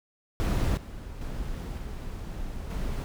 brown noise with level steps, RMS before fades -24 / -39 / -34 / -36 / -31 dBFS, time 0.4-3.04 s, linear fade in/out 0 ms, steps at 0.77 / 1.21 / 1.78 / 2.7 s, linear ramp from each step 2 ms, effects none

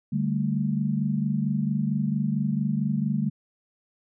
sine chord, D suspended fourth, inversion none, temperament just, 146.83 / 195.78 / 220.2 Hz, D3 / G3 / A3, 0 / -2 / +2 cents, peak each -27 dBFS, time 0.12-3.3 s, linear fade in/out 10 ms, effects none

